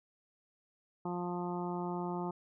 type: harmonic tone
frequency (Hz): 176.6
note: F3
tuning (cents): +20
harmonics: 1 / 2 / 3 / 4 / 5 / 6 / 7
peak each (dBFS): -38 / -39 / -51 / -44 / -42 / -48 / -49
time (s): 1.05-2.31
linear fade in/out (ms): 5
effects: none